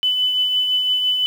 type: tone with tremolo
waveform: sine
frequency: 3003 Hz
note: F#7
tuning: 25 cents sharp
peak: -14 dBFS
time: 0.03-1.26 s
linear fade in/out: 0 ms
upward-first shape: triangle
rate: 5.9 Hz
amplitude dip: 40%
effects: 7-bit